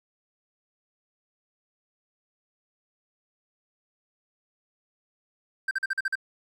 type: tone bursts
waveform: triangle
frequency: 1568 Hz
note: G6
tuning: in tune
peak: -22 dBFS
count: 7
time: 5.68-6.155 s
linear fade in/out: 5 ms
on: 31 ms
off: 43 ms
effects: none

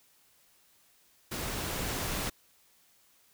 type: noise with level ramp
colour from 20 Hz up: pink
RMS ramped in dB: -36 to -33 dBFS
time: 1.31-2.3 s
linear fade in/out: 10 ms
effects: white hiss -65 dBFS RMS until 3.33 s

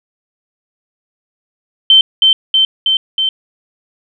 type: tone with echo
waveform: sine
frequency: 3100 Hz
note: G7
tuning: 20 cents flat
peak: -3 dBFS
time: 1.9-2.01 s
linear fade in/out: 2 ms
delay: 320 ms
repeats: 4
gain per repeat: -2 dB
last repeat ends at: 3.29 s
effects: none

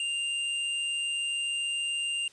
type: tone with amplitude modulation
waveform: square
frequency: 2794 Hz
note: F7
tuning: in tune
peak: -28 dBFS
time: 0-2.28 s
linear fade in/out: 2 ms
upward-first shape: sine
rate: 147 Hz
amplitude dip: 25%
effects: white hiss -58 dBFS RMS until 2.32 s + resampled to 22050 Hz

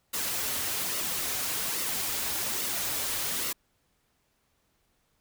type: noise with flanger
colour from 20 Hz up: white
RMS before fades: -31 dBFS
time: 0.13-3.53 s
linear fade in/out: 10 ms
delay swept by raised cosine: 1.2 to 6 ms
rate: 1.2 Hz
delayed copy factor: -0.5
effects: pink hiss -72 dBFS RMS until 5.2 s

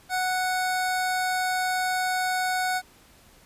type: tone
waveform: 25% pulse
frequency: 739 Hz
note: F#5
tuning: 2 cents flat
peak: -20 dBFS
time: 0.09-2.82 s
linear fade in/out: 50 ms
effects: pink hiss -55 dBFS RMS until 3.45 s + resampled to 32000 Hz

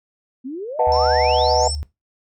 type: exponential sweep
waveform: sine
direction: up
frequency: 244.2 to 8870 Hz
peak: -26 dBFS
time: 0.44-1.74 s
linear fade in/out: 20 ms
type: chord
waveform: sine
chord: B dominant seventh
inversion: none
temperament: equal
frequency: 493.9 / 622.3 / 740 / 880 Hz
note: B4 / D#5 / F#5 / A5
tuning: 0 / 0 / 0 / 0 cents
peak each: -19 dBFS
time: 0.79-1.68 s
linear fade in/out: 5 ms
type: tone with pitch glide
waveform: sine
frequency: 74.7 to 74.1 Hz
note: D2 to D2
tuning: +30 to +16 cents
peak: -24 dBFS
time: 0.87-1.83 s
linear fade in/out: 0 ms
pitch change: -14 cents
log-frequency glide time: 1.02-1.46 s
type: tone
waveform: sine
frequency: 5390 Hz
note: E8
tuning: 38 cents sharp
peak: -26 dBFS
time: 0.92-1.75 s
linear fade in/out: 0 ms
effects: noise-tail reverb RT60 0.2 s tail -17 dB re dry + tanh soft clip ceiling -4 dBFS

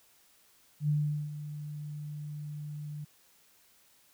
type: tone with ADSR envelope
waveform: sine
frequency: 148.8 Hz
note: D3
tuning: 23 cents sharp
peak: -24 dBFS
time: 0.8-3.05 s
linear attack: 87 ms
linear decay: 410 ms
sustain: -13 dB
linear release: 11 ms
effects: white hiss -64 dBFS RMS until 4.13 s

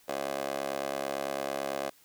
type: tone with high-pass filter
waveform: 15% pulse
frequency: 69 Hz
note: C#2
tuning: 7 cents flat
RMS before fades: -34 dBFS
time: 0.08-1.9 s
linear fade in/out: 10 ms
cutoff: 500 Hz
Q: 3.7
effects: white hiss -61 dBFS RMS until 2.04 s

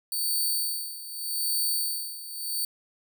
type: tone with tremolo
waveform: 5% pulse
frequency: 4542 Hz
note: C#8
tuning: 41 cents sharp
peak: -17 dBFS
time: 0.12-2.65 s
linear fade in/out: 2 ms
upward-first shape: sine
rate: 0.83 Hz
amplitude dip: 80%
effects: none

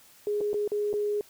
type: tone with dropouts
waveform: sine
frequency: 415.3 Hz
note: G#4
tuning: in tune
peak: -25 dBFS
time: 0.27-1.21 s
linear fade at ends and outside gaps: 1 ms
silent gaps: 0.407-0.412 / 0.532-0.542 / 0.677-0.718 / 0.93-0.938 s
effects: white hiss -56 dBFS RMS until 1.29 s

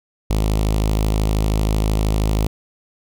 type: tone with notch filter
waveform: sawtooth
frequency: 52.9 Hz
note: G#1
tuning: 33 cents sharp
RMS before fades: -18 dBFS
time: 0.3-2.47 s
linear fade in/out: 5 ms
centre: 1600 Hz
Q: 1.2
effects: none

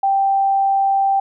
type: tone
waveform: sine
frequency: 784 Hz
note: G5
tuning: in tune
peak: -13 dBFS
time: 0.03-1.2 s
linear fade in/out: 5 ms
effects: none

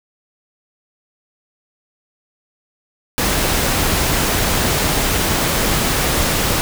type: noise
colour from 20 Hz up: pink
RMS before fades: -17 dBFS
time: 3.18-6.61 s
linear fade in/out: 0 ms
effects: none

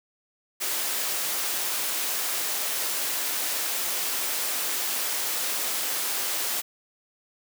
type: high-pass noise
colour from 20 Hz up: white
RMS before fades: -28 dBFS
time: 0.6-6.62 s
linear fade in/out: 20 ms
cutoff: 330 Hz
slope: 12 dB/octave
effects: none

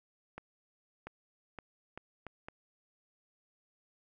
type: accelerating click train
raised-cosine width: 0.5 ms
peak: -28 dBFS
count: 6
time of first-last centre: 0.38-2.485 s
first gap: 690 ms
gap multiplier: 0.75
effects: none

